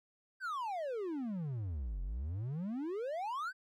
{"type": "exponential two-way sweep", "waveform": "triangle", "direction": "down then up", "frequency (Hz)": [1601, 42.94, 1601], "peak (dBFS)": -34, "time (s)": [0.4, 3.53], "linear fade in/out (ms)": 50, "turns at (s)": 2.02, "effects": []}